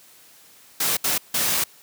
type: noise bursts at uneven times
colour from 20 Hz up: white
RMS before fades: -22 dBFS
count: 3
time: 0.8-0.97 / 1.04-1.18 / 1.34-1.64 s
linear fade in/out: 5 ms
effects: white hiss -51 dBFS RMS until 1.82 s + high-pass 100 Hz 12 dB/octave